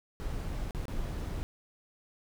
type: noise with dropouts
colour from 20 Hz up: brown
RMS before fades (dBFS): -35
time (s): 0.2-1.43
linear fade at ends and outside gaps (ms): 0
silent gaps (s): 0.708-0.748 / 0.854-0.882
effects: none